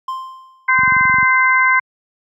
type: tone with exponential decay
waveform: triangle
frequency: 1046.5 Hz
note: C6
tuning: in tune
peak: -17 dBFS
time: 0.08-0.77 s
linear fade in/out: 5 ms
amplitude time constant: 150 ms
type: harmonic tone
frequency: 517 Hz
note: C5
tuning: 21 cents flat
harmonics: 2 / 3 / 4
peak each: -15 / -15 / -14 dBFS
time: 0.68-1.8 s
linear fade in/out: 10 ms
type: click train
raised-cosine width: 5 ms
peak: -15 dBFS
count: 11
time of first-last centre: 0.79-1.229 s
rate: 22.8 Hz
effects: high-pass 100 Hz 12 dB/octave